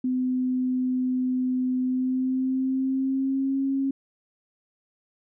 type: tone with pitch glide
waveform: sine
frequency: 254.6 to 271.3 Hz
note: C4 to C#4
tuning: -47 to -37 cents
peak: -22 dBFS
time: 0.04-3.91 s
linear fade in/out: 5 ms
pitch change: +110 cents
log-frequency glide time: 1.82-3.6 s
effects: none